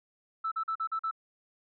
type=tone bursts; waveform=sine; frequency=1317 Hz; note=E6; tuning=2 cents flat; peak=-28 dBFS; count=6; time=0.44-1.112 s; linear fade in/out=10 ms; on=77 ms; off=42 ms; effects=tanh soft clip ceiling -24 dBFS